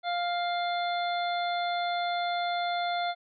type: harmonic tone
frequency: 700 Hz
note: F5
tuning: 4 cents sharp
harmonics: 1 / 2 / 3 / 5 / 6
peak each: -28 / -37 / -39 / -38 / -43 dBFS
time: 0.03-3.15 s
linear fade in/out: 50 ms
effects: none